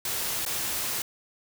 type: noise with dropouts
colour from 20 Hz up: white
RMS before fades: -30 dBFS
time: 0.05-1.02 s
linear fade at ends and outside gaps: 2 ms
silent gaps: 0.452-0.462 s
effects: none